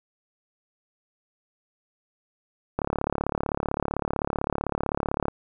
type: click train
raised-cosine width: 1 ms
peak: -11 dBFS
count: 90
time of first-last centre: 2.79-5.283 s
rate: 35.7 Hz
effects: none